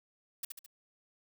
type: noise with echo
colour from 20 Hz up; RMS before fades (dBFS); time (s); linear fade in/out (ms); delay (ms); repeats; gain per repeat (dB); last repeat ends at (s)
blue; -37; 0.43-0.45; 5; 71; 3; -5; 0.663
effects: none